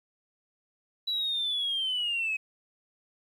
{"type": "linear sweep", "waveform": "sine", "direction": "down", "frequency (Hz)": [3951, 2532], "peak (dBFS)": -26, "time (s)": [1.07, 2.37], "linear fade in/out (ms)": 10, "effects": ["tanh soft clip ceiling -23 dBFS", "10-bit"]}